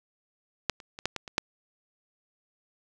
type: clicks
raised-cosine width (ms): 0.2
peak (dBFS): -7 / -28 / -23 / -9 / -15 / -23 / -6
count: 7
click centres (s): 0.697 / 0.802 / 0.989 / 1.056 / 1.163 / 1.278 / 1.381
effects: none